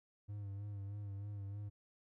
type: tone with vibrato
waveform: triangle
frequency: 101 Hz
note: G#2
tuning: 48 cents flat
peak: -40 dBFS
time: 0.28-1.7 s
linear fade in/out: 20 ms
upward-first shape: sine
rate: 3.2 Hz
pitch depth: 44 cents each way
effects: none